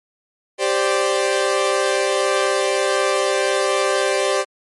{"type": "chord", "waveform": "sawtooth", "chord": "G suspended fourth", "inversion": "none", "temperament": "equal", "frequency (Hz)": [392, 523.3, 587.3], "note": ["G4", "C5", "D5"], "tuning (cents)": [0, 0, 0], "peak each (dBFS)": -17, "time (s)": [0.58, 4.45], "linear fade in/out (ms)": 50, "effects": ["MP3 48 kbps"]}